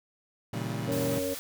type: chord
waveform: 30% pulse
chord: A# diminished seventh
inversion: none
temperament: equal with one note detuned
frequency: 116.54 / 138.59 / 161.7 / 196 Hz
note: A#2 / C#3 / E3 / G3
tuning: 0 / 0 / -33 / 0 cents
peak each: -32 / -35 / -35 / -36 dBFS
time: 0.53-1.19 s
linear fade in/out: 5 ms
type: harmonic tone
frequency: 92.8 Hz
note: F#2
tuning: 6 cents sharp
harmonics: 1 / 3 / 5 / 6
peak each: -44 / -34 / -34 / -32 dBFS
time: 0.87-1.35 s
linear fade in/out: 20 ms
type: noise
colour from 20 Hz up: white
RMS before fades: -39 dBFS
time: 0.92-1.39 s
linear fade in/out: 0 ms
effects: none